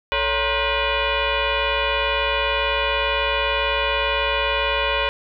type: tone with frequency modulation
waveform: sine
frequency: 943 Hz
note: A#5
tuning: 20 cents sharp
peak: -18 dBFS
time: 0.12-5.09 s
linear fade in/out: 0 ms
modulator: 501 Hz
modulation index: 4.5
effects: none